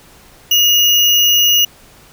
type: tone with sample-and-hold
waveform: sine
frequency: 2870 Hz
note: F7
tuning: 47 cents sharp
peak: -8 dBFS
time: 0.51-1.65 s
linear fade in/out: 5 ms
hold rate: 8820 Hz
effects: pink hiss -44 dBFS RMS until 2.12 s